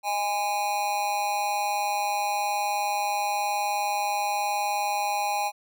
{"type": "tone with amplitude modulation", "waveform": "square", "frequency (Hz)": 820, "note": "G#5", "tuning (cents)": -22, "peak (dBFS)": -22, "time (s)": [0.03, 5.52], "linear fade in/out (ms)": 50, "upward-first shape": "sine", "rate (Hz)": 201, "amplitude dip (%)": 70, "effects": []}